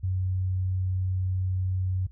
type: tone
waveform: sine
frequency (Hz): 93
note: F#2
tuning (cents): +9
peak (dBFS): -24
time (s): 0.03-2.07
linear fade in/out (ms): 10
effects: added 60 Hz sine -46 dBFS peak until 2.11 s